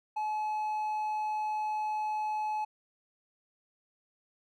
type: tone with hard clipping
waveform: sine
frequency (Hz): 855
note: A5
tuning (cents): -50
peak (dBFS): -31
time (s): 0.16-2.65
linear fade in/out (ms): 10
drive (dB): 3
effects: none